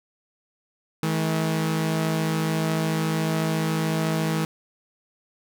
sawtooth tone pair together, 160.43 / 214.4 Hz, E3 / A3, -47 / -45 cents, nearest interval perfect fourth, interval 502 cents, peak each -19 / -25 dBFS, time 1.03-4.45 s, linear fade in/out 2 ms, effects none

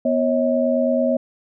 sine tone cluster, 245.7 / 547 / 636 Hz, B3 / C#5 / D#5, -9 / -23 / +38 cents, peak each -20 / -20 / -21 dBFS, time 0.05-1.17 s, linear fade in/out 5 ms, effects none

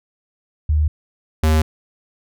sine / square tone pair in turn, 76 / 78.32 Hz, D#2 / D#2, -40 / +12 cents, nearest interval minor second, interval 52 cents, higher second, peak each -13 dBFS, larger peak neither, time 0.69-0.88 / 1.43-1.62 s, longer neither, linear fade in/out 5 ms, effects none

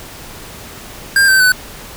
square tone with pitch steps, 1598 / 1548.9 / 1501.4 Hz, G6 / G6 / F#6, +33 / -21 / +25 cents, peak -8 dBFS, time 1.16-1.52 s, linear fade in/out 2 ms, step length 120 ms, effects pink hiss -33 dBFS RMS until 1.96 s

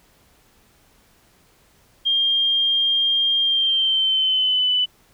sine tone with pitch glide, 3207 to 2992 Hz, G7 to F#7, +39 to +19 cents, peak -16 dBFS, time 2.05-4.86 s, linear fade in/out 20 ms, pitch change -120 cents, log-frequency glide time 3.41-4.7 s, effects pink hiss -57 dBFS RMS until 5.13 s

